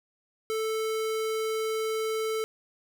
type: tone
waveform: square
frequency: 440 Hz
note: A4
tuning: in tune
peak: -28 dBFS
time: 0.5-2.44 s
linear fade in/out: 0 ms
effects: none